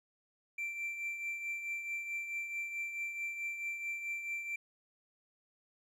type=tone with tremolo; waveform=triangle; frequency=2349 Hz; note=D7; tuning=in tune; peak=-32 dBFS; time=0.58-4.56 s; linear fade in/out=5 ms; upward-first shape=triangle; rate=4.6 Hz; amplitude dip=60%; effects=tanh soft clip ceiling -28 dBFS